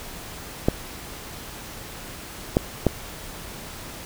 clicks, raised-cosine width 2 ms, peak -3 dBFS, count 3, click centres 0.685 / 2.569 / 2.867 s, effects pink hiss -38 dBFS RMS until 4.05 s

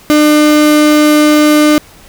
35% pulse tone, 300.8 Hz, D4, 42 cents sharp, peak -3 dBFS, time 0.1-1.78 s, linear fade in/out 0 ms, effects pink hiss -39 dBFS RMS until 2.08 s

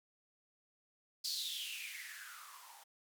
violet noise with band-pass filter sweep, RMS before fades -45 dBFS, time 1.24-2.84 s, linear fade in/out 10 ms, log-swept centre 4700 to 780 Hz, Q 7.8, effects none

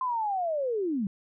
sine linear sweep, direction down, 1046.5 to 182.1 Hz, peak -26 dBFS, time 0.01-1.07 s, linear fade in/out 2 ms, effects none

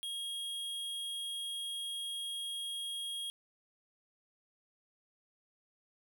square tone, 3270 Hz, G#7, 28 cents flat, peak -38 dBFS, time 0.03-3.3 s, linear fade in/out 0 ms, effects none

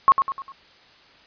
sine tone with echo, 1090 Hz, C#6, 29 cents flat, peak -9 dBFS, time 0.08-0.12 s, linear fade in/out 0 ms, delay 100 ms, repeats 4, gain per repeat -7 dB, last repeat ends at 0.52 s, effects white hiss -52 dBFS RMS until 1.26 s + resampled to 11025 Hz

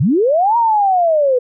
sine linear two-way sweep, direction up then down, 106.7 to 954 to 483.9 Hz, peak -10 dBFS, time 0-1.39 s, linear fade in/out 10 ms, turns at 0.57 s, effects none

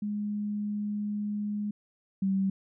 sine tone pair in turn, 207.7 / 193.27 Hz, G#3 / G3, 0 / -24 cents, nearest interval minor second, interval 124 cents, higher first, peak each -29 / -24 dBFS, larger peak second, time 0.02-1.71 / 2.22-2.5 s, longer first, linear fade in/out 5 ms, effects none

